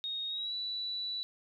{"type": "tone with pitch glide", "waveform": "sine", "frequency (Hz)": [3729, 3951], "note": ["A#7", "B7"], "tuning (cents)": [0, 0], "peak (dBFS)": -34, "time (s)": [0.04, 1.23], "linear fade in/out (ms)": 0, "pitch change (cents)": 100, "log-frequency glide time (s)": [0.28, 0.54], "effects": ["12-bit"]}